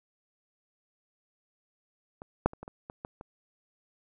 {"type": "clicks", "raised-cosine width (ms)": 1, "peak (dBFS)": [-28, -8, -29, -27, -28, -26, -23, -29], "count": 8, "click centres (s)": [2.219, 2.46, 2.534, 2.63, 2.679, 2.899, 3.049, 3.211], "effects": []}